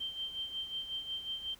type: tone with tremolo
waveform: sine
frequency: 3136 Hz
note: G7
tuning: in tune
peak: -34 dBFS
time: 0-1.55 s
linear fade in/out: 10 ms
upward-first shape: sine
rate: 5.5 Hz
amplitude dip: 65%
effects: added 60 Hz sine -66 dBFS peak until 1.59 s + pink hiss -60 dBFS RMS until 1.59 s